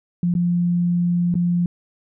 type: tone with dropouts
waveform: sine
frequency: 174.61 Hz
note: F3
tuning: in tune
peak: -16 dBFS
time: 0.23-1.66 s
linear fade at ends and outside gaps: 2 ms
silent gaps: 0.34-0.351 / 1.342-1.353 s
effects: none